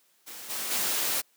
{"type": "noise with level steps", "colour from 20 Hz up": "white", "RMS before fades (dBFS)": [-42, -33, -28], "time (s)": [0.26, 1.22], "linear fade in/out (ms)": 20, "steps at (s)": [0.49, 0.7], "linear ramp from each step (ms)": 20, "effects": ["white hiss -66 dBFS RMS until 1.36 s", "high-pass 200 Hz 12 dB/octave"]}